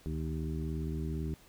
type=harmonic tone with a mistuned harmonic; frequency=77.78 Hz; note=D#2; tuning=in tune; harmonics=1 / 2 / 3 / 4 / 5; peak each=-36 / -37 / -42 / -43 / -45 dBFS; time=0.06-1.34 s; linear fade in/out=0 ms; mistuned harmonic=1; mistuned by=-140 cents; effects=pink hiss -60 dBFS RMS until 1.48 s